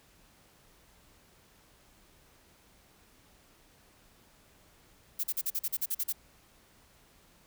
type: noise bursts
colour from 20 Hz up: violet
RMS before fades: -31 dBFS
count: 11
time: 5.19-6.127 s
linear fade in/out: 10 ms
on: 47 ms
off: 42 ms
effects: pink hiss -62 dBFS RMS until 7.46 s